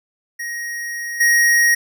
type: tone with level steps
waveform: square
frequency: 1882 Hz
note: A#6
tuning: 16 cents sharp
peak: -25 / -12 dBFS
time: 0.39-1.75 s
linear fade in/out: 10 ms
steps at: 1.2 s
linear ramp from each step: 10 ms
effects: none